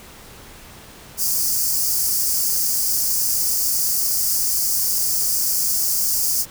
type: high-pass noise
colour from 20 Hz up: white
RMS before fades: -20 dBFS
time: 1.17-6.46 s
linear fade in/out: 50 ms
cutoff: 4600 Hz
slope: 96 dB/octave
effects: pink hiss -42 dBFS RMS until 6.5 s